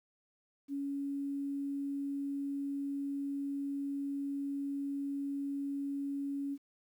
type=tone; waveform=sine; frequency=280 Hz; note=C#4; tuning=18 cents sharp; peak=-34 dBFS; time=0.68-6.58 s; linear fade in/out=50 ms; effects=11-bit